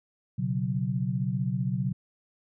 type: chord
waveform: sine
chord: B suspended second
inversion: none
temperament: just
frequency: 123.47 / 138.9 / 185.21 Hz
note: B2 / C#3 / F#3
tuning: 0 / +4 / +2 cents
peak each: -30 dBFS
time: 0.38-1.93 s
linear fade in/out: 10 ms
effects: none